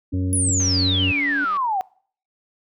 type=tone with pitch glide; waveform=sine; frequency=277.2 to 286 Hz; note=C#4 to D4; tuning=0 to -46 cents; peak=-25 dBFS; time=0.12-1.45 s; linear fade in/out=10 ms; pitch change=+54 cents; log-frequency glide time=0.59-1.21 s
type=harmonic tone; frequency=92.5 Hz; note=F#2; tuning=in tune; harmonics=1 / 2 / 3 / 4 / 5 / 6; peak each=-21 / -33 / -35 / -44 / -38 / -43 dBFS; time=0.13-1.12 s; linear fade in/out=10 ms
type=exponential sweep; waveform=sine; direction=down; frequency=10550 to 731 Hz; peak=-19 dBFS; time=0.33-1.81 s; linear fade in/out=0 ms
type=click train; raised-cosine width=0.3 ms; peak=-24 dBFS; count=191; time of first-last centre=0.6-1.569 s; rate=196 Hz
effects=noise-tail reverb RT60 0.5 s tail -24 dB re dry